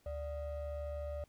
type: ring-modulated tone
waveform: triangle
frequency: 330 Hz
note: E4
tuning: 2 cents sharp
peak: -33 dBFS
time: 0.06-1.24 s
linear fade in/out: 2 ms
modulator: 257 Hz
effects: pink hiss -71 dBFS RMS until 1.28 s